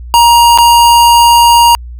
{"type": "tone with dropouts", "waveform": "square", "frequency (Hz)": 943, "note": "A#5", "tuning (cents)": 20, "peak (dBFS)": -3, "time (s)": [0.14, 1.75], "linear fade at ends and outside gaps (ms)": 0, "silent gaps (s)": [0.576, 0.585], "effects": ["added 60 Hz sine -23 dBFS peak until 1.99 s"]}